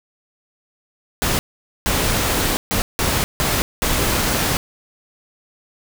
pink noise bursts at uneven times, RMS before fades -19 dBFS, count 6, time 1.22-1.39 / 1.86-2.57 / 2.71-2.82 / 2.99-3.24 / 3.4-3.62 / 3.82-4.57 s, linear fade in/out 0 ms, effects none

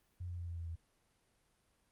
sine tone with pitch steps, 88.9 / 87.63 / 86.37 / 85.13 / 83.91 / 82.71 Hz, F2 / F2 / F2 / F2 / E2 / E2, +31 / +6 / -19 / -44 / +31 / +6 cents, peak -40 dBFS, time 0.2-0.758 s, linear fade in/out 10 ms, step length 93 ms, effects pink hiss -75 dBFS RMS until 1.91 s + Opus 32 kbps

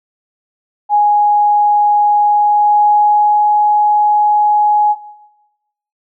sine tone with pitch glide, 830.6 to 837.3 Hz, G#5 to G#5, 0 to +14 cents, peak -7 dBFS, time 0.89-4.96 s, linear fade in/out 50 ms, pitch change +14 cents, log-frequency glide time 2.2-3.49 s, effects noise-tail reverb RT60 1.0 s tail -18 dB re dry

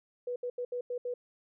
sine tone bursts at uneven times, 490.5 Hz, B4, 12 cents flat, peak -32 dBFS, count 6, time 0.27-0.36 / 0.43-0.5 / 0.58-0.65 / 0.72-0.81 / 0.9-0.98 / 1.05-1.14 s, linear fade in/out 5 ms, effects none

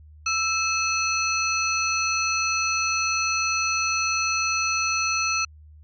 sine tone cluster, 1326 / 2597 / 4241 / 5980 Hz, E6 / E7 / C8 / F#8, +10 / -26 / +23 / +17 cents, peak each -27 / -25 / -30 / -28 dBFS, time 0.26-5.45 s, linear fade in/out 5 ms, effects added 76 Hz sine -45 dBFS peak until 5.83 s

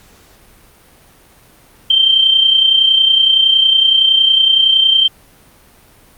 sine tone with amplitude modulation, 3136 Hz, G7, in tune, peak -5 dBFS, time 1.9-5.08 s, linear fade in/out 5 ms, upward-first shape sine, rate 30.8 Hz, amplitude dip 55%, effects pink hiss -46 dBFS RMS until 6.17 s + Opus 48 kbps

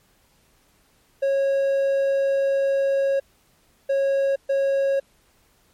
triangle tone bursts at uneven times, 548 Hz, C#5, 20 cents flat, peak -16 dBFS, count 3, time 1.22-3.2 / 3.89-4.36 / 4.49-5 s, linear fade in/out 10 ms, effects pink hiss -61 dBFS RMS until 5.73 s + MP3 64 kbps

